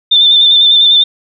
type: tone with vibrato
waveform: sine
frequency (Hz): 3561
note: A7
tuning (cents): +20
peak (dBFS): -4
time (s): 0.11-1.04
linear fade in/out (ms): 10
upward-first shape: square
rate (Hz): 10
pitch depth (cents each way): 26
effects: none